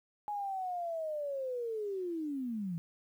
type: linear sweep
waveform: sine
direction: down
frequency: 840 to 160.5 Hz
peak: -34 dBFS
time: 0.28-2.78 s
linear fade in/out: 0 ms
effects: 11-bit